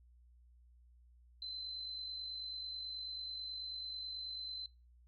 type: tone with amplitude modulation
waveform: sine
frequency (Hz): 4061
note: B7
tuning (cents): +48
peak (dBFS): -40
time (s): 1.42-4.66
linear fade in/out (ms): 2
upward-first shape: sine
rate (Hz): 49.2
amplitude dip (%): 35
effects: noise-tail reverb RT60 0.3 s tail -23 dB re dry + added 60 Hz sine -61 dBFS peak until 5.07 s